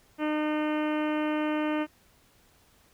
harmonic tone, 304.2 Hz, D#4, 39 cents flat, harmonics 1 / 2 / 3 / 4 / 5 / 6 / 7 / 8 / 9 / 10, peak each -27 / -33 / -37 / -39 / -41 / -43 / -44 / -45 / -46 / -47 dBFS, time 0.18-1.87 s, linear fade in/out 50 ms, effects pink hiss -62 dBFS RMS until 2.93 s

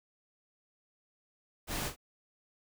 pink noise with echo, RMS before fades -36 dBFS, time 1.67-1.92 s, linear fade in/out 50 ms, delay 43 ms, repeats 1, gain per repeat -10 dB, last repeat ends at 1.963 s, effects none

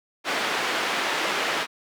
white band-pass noise, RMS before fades -26 dBFS, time 0.24-1.67 s, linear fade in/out 50 ms, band 310 to 2500 Hz, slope 12 dB/octave, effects none

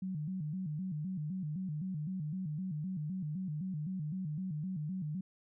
sine tone with vibrato, 168.3 Hz, E3, 36 cents sharp, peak -35 dBFS, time 0.02-5.21 s, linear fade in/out 5 ms, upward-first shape square, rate 3.9 Hz, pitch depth 190 cents each way, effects none

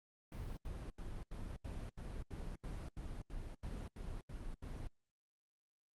brown noise bursts, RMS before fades -45 dBFS, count 14, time 0.32-4.873 s, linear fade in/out 2 ms, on 250 ms, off 81 ms, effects Opus 32 kbps

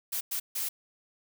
blue noise bursts at uneven times, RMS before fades -32 dBFS, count 3, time 0.12-0.21 / 0.31-0.4 / 0.55-0.69 s, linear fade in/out 10 ms, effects none

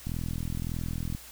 click train, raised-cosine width 5 ms, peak -21 dBFS, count 46, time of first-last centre 0.07-1.149 s, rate 41.7 Hz, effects added 60 Hz sine -55 dBFS peak until 1.31 s + white hiss -48 dBFS RMS until 1.31 s

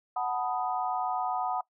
sine chord, B dominant seventh, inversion second, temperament equal, 740 / 880 / 987.8 / 1244.5 Hz, F#5 / A5 / B5 / D#6, 0 / 0 / 0 / 0 cents, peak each -30 / -36 / -35 / -36 dBFS, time 0.16-1.61 s, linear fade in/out 5 ms, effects noise-tail reverb RT60 0.1 s tail -20 dB re dry

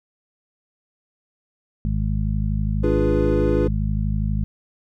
harmonic tone, 52.3 Hz, G#1, 13 cents sharp, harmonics 1 / 2 / 3 / 4, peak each -22 / -25 / -27 / -28 dBFS, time 1.85-4.44 s, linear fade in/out 0 ms
triangle chord, D diminished seventh, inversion none, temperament equal, 293.7 / 349.2 / 415.3 / 493.9 Hz, D4 / F4 / Ab4 / Cb5, 0 / 0 / 0 / 0 cents, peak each -22 dBFS, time 2.83-3.68 s, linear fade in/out 10 ms
effects none

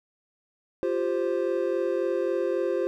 triangle chord, F suspended second, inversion none, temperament just, 349.2 / 392.9 / 523.8 Hz, F4 / G4 / C5, 0 / +4 / +2 cents, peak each -26 / -27 / -26 dBFS, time 0.83-2.87 s, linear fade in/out 0 ms, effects none

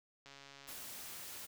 click train, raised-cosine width 0.2 ms, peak -37 dBFS, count 66, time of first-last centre 0.26-0.728 s, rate 139 Hz
white noise, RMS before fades -48 dBFS, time 0.67-1.47 s, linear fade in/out 20 ms
effects none

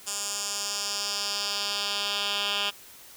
10% pulse tone with band-pass filter sweep, 202.9 Hz, G#3, 40 cents flat, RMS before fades -30 dBFS, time 0.06-2.71 s, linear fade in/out 20 ms, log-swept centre 7400 to 3200 Hz, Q 2.1, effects white hiss -49 dBFS RMS until 3.16 s

